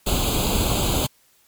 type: noise with comb filter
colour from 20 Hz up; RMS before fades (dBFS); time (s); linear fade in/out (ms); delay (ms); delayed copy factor
pink; -21; 0.06-1.07; 10; 0.27; +0.9
effects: white hiss -59 dBFS RMS until 1.47 s + MP3 96 kbps